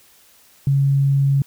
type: tone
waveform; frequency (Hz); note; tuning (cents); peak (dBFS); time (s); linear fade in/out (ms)
sine; 138.5; C#3; -1; -13; 0.67-1.42; 2
effects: white hiss -52 dBFS RMS until 1.46 s